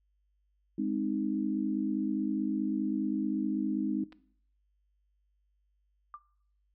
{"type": "chord", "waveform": "sine", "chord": "Ab major", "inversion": "none", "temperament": "equal with one note detuned", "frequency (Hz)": [206.1, 261.6, 311.1], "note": ["Ab3", "C4", "Eb4"], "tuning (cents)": [-13, 0, 0], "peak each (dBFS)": -33, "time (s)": [0.78, 4.04], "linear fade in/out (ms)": 5}
{"type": "clicks", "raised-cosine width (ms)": 0.3, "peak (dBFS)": -38, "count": 2, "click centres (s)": [4.123, 4.127]}
{"type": "tone with exponential decay", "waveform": "sine", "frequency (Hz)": 1188, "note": "D6", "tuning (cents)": 20, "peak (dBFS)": -37, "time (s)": [6.14, 6.24], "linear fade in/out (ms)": 1, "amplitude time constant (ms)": 20}
{"effects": ["noise-tail reverb RT60 0.6 s tail -19 dB re dry", "added 50 Hz sine -70 dBFS peak until 6.74 s"]}